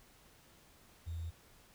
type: tone with sample-and-hold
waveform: sine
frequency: 83.1 Hz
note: E2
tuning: 15 cents sharp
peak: -38 dBFS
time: 1.06-1.31 s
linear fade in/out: 20 ms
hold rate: 3675 Hz
effects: pink hiss -63 dBFS RMS until 1.74 s